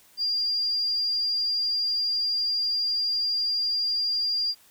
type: tone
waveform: sine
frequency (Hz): 4796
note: D8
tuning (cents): +36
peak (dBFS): -23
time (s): 0.17-4.55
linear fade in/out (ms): 50
effects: white hiss -57 dBFS RMS until 4.7 s